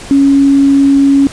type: tone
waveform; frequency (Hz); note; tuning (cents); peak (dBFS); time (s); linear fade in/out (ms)
sine; 277.2; C#4; 0; -4; 0.11-1.27; 0
effects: pink hiss -29 dBFS RMS until 1.32 s + resampled to 22050 Hz